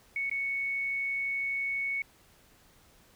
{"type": "tone with dropouts", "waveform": "sine", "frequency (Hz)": 2217, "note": "C#7", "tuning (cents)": 0, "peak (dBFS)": -29, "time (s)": [0.16, 2.02], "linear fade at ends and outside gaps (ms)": 2, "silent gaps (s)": [0.297, 0.313], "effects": ["pink hiss -61 dBFS RMS until 3.15 s"]}